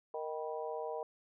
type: harmonic tone with a mistuned harmonic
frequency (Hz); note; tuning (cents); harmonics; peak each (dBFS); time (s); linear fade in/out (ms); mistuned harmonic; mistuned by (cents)
155.6; D#3; 0; 3 / 4 / 5 / 6; -40 / -42 / -44 / -46; 0.14-1.03; 2; 6; +79
effects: none